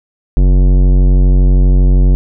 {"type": "tone with tanh clipping", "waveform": "sine", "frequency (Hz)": 46.3, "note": "F#1", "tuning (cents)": 2, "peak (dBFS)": -7, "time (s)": [0.37, 2.15], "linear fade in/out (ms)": 0, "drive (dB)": 16, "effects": []}